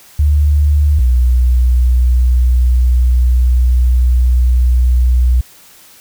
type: tone pair in turn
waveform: sine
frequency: 73.42 / 61.74 Hz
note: D2 / B1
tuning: 0 / 0 cents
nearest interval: minor third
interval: 300 cents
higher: first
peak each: -7 dBFS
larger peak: neither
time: 0.19-0.99 / 0.99-5.41 s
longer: second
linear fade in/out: 5 ms
effects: white hiss -42 dBFS RMS until 6 s